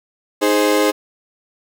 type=chord; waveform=35% pulse; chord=Ab major; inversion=second; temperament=equal; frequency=311.1 / 415.3 / 523.3 Hz; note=Eb4 / Ab4 / C5; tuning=0 / 0 / 0 cents; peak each=-16 dBFS; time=0.41-0.92 s; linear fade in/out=20 ms; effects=none